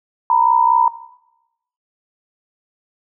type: tone pair together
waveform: sine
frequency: 923.4 / 987.8 Hz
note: A#5 / B5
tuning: -17 / 0 cents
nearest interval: minor second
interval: 117 cents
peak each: -14 dBFS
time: 0.3-0.88 s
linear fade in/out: 2 ms
effects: noise-tail reverb RT60 0.9 s tail -17 dB re dry